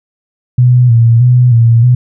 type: tone with vibrato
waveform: sine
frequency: 120 Hz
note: B2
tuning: 49 cents flat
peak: -3 dBFS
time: 0.58-1.95 s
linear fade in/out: 5 ms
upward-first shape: square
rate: 1.6 Hz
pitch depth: 59 cents each way
effects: none